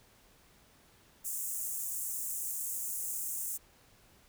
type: high-pass noise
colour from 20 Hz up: pink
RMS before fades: -37 dBFS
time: 1.24-3.58 s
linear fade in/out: 20 ms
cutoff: 6900 Hz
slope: 48 dB/octave
effects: pink hiss -63 dBFS RMS until 4.28 s